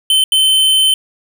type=tone bursts at uneven times; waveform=square; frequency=3074 Hz; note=G7; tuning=35 cents flat; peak=-9 dBFS; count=2; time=0.1-0.24 / 0.32-0.94 s; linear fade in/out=2 ms; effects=none